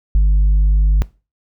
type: tone with tanh clipping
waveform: triangle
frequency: 50.2 Hz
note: G1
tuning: 42 cents sharp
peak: -9 dBFS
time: 0.15-1.02 s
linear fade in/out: 0 ms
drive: 7 dB
effects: noise-tail reverb RT60 0.3 s tail -20 dB re dry